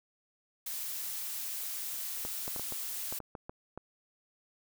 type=noise; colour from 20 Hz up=blue; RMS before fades=-38 dBFS; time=0.66-3.19 s; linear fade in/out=5 ms
type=clicks; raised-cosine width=1 ms; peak=-27 dBFS; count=10; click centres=2.251 / 2.479 / 2.562 / 2.596 / 2.723 / 3.125 / 3.203 / 3.352 / 3.495 / 3.776 s
effects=none